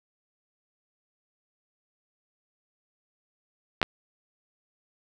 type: clicks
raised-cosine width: 0.3 ms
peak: -7 dBFS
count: 2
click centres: 3.816 / 3.829 s
effects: none